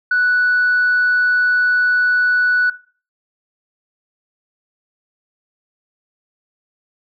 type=tone; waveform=sine; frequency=1480 Hz; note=F#6; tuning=in tune; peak=-11 dBFS; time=0.11-2.7 s; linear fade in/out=5 ms; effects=noise-tail reverb RT60 0.4 s tail -18 dB re dry + tanh soft clip ceiling -9 dBFS